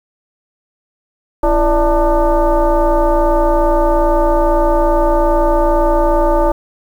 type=tone with frequency modulation; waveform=sine; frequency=277.2 Hz; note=C#4; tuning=in tune; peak=-9 dBFS; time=1.43-6.52 s; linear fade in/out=5 ms; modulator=306 Hz; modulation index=2.3; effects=7-bit